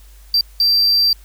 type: tone bursts at uneven times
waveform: triangle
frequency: 4699 Hz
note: D8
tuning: in tune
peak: -10 dBFS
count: 2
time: 0.34-0.41 / 0.6-1.13 s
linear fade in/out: 2 ms
effects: added 50 Hz sine -40 dBFS peak until 1.24 s + white hiss -51 dBFS RMS until 1.24 s